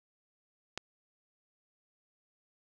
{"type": "click", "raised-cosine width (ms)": 0.2, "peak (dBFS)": -18, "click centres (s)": 0.776, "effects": []}